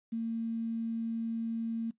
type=tone with quantisation; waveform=sine; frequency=227.8 Hz; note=A#3; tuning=40 cents flat; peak=-31 dBFS; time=0.12-1.91 s; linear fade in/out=10 ms; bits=10; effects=noise-tail reverb RT60 0.1 s tail -18 dB re dry + resampled to 8000 Hz